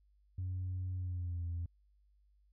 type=tone with pitch glide; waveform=sine; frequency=92 to 85.34 Hz; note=F#2 to F2; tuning=-9 to -39 cents; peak=-34 dBFS; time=0.38-1.66 s; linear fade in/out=5 ms; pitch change=-130 cents; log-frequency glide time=0.96-1.46 s; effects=tanh soft clip ceiling -33 dBFS + added 50 Hz sine -66 dBFS peak until 2.52 s